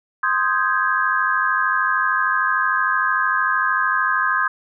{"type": "chord", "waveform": "sine", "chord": "Ab major seventh", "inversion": "first", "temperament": "equal", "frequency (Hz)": [1046.5, 1244.5, 1568, 1661.2], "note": ["C6", "Eb6", "G6", "Ab6"], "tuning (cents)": [0, 0, 0, 0], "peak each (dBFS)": -22, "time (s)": [0.23, 4.48], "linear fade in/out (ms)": 5, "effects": []}